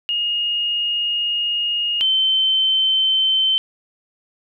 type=tone pair in turn; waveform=sine; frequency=2856 / 3086 Hz; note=F7 / G7; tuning=+38 / -28 cents; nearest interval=minor second; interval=134 cents; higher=second; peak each=-18 / -14 dBFS; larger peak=second; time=0.09-2.01 / 2.01-3.58 s; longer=first; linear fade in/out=0 ms; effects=none